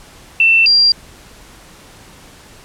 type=tone pair in turn; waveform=sine; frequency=2680 / 4757 Hz; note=E7 / D8; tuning=+28 / +21 cents; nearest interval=minor seventh; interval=993 cents; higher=second; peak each=-7 dBFS; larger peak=neither; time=0.4-0.66 / 0.66-0.92 s; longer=neither; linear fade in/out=2 ms; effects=pink hiss -41 dBFS RMS until 2.64 s + low-pass 11000 Hz 12 dB/octave